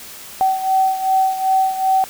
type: beating tone pair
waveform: sine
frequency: 762 / 764.6 Hz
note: G5 / G5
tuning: -49 / -43 cents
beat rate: 2.6 Hz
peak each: -15 / -20 dBFS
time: 0.41-2.04 s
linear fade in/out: 0 ms
effects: white hiss -36 dBFS RMS until 2.09 s